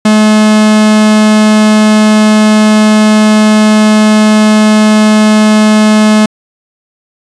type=tone; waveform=45% pulse; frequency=214.2 Hz; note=A3; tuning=46 cents flat; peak=-3 dBFS; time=0.05-6.26 s; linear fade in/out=5 ms; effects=resampled to 22050 Hz + 7-bit